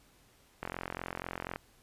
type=click train; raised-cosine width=0.5 ms; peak=-21 dBFS; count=42; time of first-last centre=0.63-1.56 s; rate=44.1 Hz; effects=pink hiss -64 dBFS RMS until 1.82 s + resampled to 32000 Hz